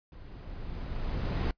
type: noise with level ramp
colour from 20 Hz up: brown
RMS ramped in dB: -48 to -26 dBFS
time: 0.12-1.51 s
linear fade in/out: 2 ms
effects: noise-tail reverb RT60 0.1 s tail -22 dB re dry + resampled to 11025 Hz